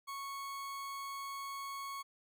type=tone; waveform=40% pulse; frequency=1105 Hz; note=C#6; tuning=6 cents flat; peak=-40 dBFS; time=0.07-2.03 s; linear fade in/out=20 ms; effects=none